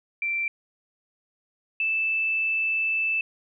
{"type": "tone pair in turn", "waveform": "sine", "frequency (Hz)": [2349, 2637], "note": ["D7", "E7"], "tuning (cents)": [0, 0], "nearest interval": "major second", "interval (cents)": 200, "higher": "second", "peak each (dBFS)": [-24, -22], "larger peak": "second", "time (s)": [[0.22, 0.48], [1.8, 3.21]], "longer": "second", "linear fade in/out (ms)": 2, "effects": []}